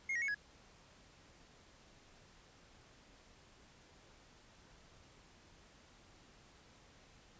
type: tone with pitch steps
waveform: triangle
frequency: 2146 / 1892 / 2200 / 1673 Hz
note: C7 / A#6 / C#7 / G#6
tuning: +43 / +25 / -14 / +12 cents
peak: -33 dBFS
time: 0.09-0.346 s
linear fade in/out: 5 ms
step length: 64 ms
effects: pink hiss -63 dBFS RMS until 7.39 s + resampled to 16000 Hz